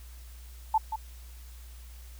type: tone with echo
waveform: sine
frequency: 880 Hz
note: A5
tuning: in tune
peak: -20 dBFS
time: 0.74-0.78 s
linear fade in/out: 5 ms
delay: 180 ms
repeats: 1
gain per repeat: -9 dB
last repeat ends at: 0.96 s
effects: added 60 Hz sine -44 dBFS peak until 2.19 s + white hiss -56 dBFS RMS until 2.19 s